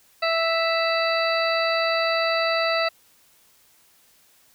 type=harmonic tone; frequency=659.3 Hz; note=E5; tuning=in tune; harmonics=1 / 2 / 3 / 4 / 6 / 7; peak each=-23 / -26 / -28 / -29 / -31 / -31 dBFS; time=0.22-2.89 s; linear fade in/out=10 ms; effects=white hiss -58 dBFS RMS until 4.54 s